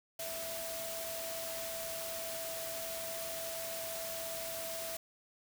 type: tone in noise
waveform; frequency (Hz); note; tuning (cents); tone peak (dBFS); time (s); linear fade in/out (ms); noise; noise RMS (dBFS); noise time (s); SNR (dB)
sine; 659.3; E5; 0; -42; 0.19-4.97; 5; white; -42; 0.19-4.97; -3
effects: none